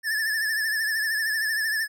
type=tone with vibrato; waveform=square; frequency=1750 Hz; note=A6; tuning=10 cents flat; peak=-24 dBFS; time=0.03-1.88 s; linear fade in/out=50 ms; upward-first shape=triangle; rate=13 Hz; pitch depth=76 cents each way; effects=none